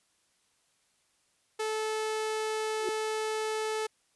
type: tone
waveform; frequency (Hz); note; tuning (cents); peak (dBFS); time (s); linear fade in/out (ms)
sawtooth; 435.2; A4; -19; -26; 1.59-3.87; 10
type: tone with exponential growth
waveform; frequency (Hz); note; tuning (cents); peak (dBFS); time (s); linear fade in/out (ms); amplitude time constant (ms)
sine; 375; F#4; +23; -26; 2.77-2.89; 2; 26
effects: white hiss -71 dBFS RMS until 4.15 s + resampled to 24000 Hz